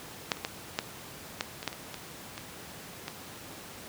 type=clicks; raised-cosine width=0.2 ms; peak=-8 / -30 / -13 / -10 / -11 / -20 / -12 / -22 / -20 / -21 / -18 dBFS; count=11; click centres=0.318 / 0.37 / 0.449 / 0.789 / 1.409 / 1.629 / 1.677 / 1.729 / 1.943 / 2.379 / 3.081 s; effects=pink hiss -45 dBFS RMS until 3.88 s + high-pass 100 Hz 12 dB/octave